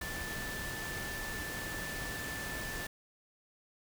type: tone in noise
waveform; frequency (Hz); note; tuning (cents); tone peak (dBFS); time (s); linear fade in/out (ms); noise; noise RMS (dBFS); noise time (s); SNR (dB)
sine; 1760; A6; 0; -41; 0.01-2.87; 5; pink; -41; 0.01-2.87; -3
effects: none